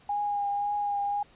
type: tone with vibrato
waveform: sine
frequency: 816 Hz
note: G#5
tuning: 31 cents flat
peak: -26 dBFS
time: 0.09-1.23 s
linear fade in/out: 5 ms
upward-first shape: triangle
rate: 1.9 Hz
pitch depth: 21 cents each way
effects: pink hiss -58 dBFS RMS until 1.35 s + resampled to 8000 Hz